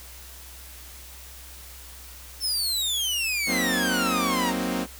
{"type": "exponential sweep", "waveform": "sawtooth", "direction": "down", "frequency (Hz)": [5400, 901], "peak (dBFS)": -21, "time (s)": [2.4, 4.54], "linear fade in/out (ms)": 50}
{"type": "chord", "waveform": "sawtooth", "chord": "C half-diminished seventh", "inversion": "second", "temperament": "equal", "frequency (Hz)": [185, 233.1, 261.6, 311.1], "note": ["Gb3", "Bb3", "C4", "Eb4"], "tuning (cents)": [0, 0, 0, 0], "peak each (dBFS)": [-27, -27, -25, -30], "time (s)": [3.46, 4.87], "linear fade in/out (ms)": 50}
{"effects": ["added 63 Hz sine -45 dBFS peak until 4.99 s", "white hiss -45 dBFS RMS until 4.99 s"]}